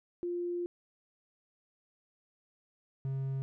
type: tone pair in turn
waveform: sine / triangle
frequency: 350 / 134.63 Hz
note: F4 / C3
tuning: +4 / +50 cents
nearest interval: octave + perfect fourth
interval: 1654 cents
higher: first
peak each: -32 / -30 dBFS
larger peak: second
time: 0.23-0.66 / 3.05-3.42 s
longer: first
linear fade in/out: 0 ms
effects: none